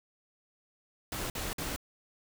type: noise bursts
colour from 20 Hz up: pink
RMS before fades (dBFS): -36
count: 3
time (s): 1.12-1.762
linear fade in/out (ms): 2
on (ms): 180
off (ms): 51
effects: none